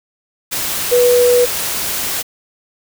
sine tone in noise, 489 Hz, B4, 17 cents flat, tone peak -8 dBFS, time 0.91-1.46 s, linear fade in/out 20 ms, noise white, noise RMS -20 dBFS, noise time 0.51-2.23 s, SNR +9 dB, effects none

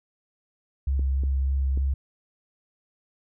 sine tone with vibrato, 67.5 Hz, C#2, 45 cents flat, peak -21 dBFS, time 0.87-1.94 s, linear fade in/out 5 ms, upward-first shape sine, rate 3.3 Hz, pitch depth 15 cents each way
clicks, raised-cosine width 3 ms, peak -24 dBFS, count 3, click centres 0.994 / 1.236 / 1.775 s
effects none

